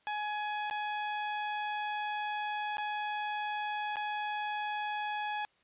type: tone with dropouts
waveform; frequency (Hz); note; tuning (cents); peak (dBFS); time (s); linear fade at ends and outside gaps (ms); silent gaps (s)
sawtooth; 840; G#5; +19; -29; 0.07-5.45; 0; 0.699-0.71 / 2.77-2.782 / 3.958-3.968
effects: white hiss -69 dBFS RMS until 5.63 s + resampled to 8000 Hz